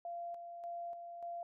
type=tone with tremolo; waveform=sine; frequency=689 Hz; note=F5; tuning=24 cents flat; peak=-40 dBFS; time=0.05-1.43 s; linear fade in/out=2 ms; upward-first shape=square; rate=1.7 Hz; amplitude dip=45%; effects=none